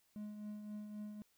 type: tone with tremolo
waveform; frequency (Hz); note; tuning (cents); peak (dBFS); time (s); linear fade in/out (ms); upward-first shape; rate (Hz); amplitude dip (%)
triangle; 210; G#3; +19; -40; 0.16-1.22; 0; triangle; 3.8; 50
effects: white hiss -75 dBFS RMS until 1.37 s